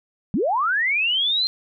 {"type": "linear sweep", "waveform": "sine", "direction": "up", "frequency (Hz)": [161.7, 4197], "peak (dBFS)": -18, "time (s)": [0.34, 1.47], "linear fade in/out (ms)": 0, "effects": []}